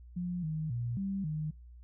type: tone with pitch steps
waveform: sine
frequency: 177.3 / 156.7 / 119.4 / 195.2 / 154.2 Hz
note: F3 / D#3 / A#2 / G3 / D#3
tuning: +26 / +13 / +42 / -7 / -15 cents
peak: -32 dBFS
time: 0.16-1.51 s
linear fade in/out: 10 ms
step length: 270 ms
effects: noise-tail reverb RT60 0.3 s tail -26 dB re dry + added 60 Hz sine -49 dBFS peak until 1.83 s